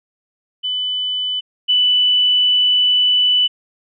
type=tone pair in turn; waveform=sine; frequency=3000 / 2983 Hz; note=F#7 / F#7; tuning=+23 / +13 cents; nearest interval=unison; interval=10 cents; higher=first; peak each=-18 / -11 dBFS; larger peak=second; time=0.63-1.41 / 1.68-3.48 s; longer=second; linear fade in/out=20 ms; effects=none